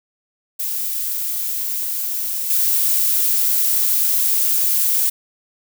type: noise with level steps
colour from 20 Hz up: violet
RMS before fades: -23 / -17 dBFS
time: 0.59-5.1 s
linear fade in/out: 10 ms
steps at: 2.5 s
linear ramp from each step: 2 ms
effects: none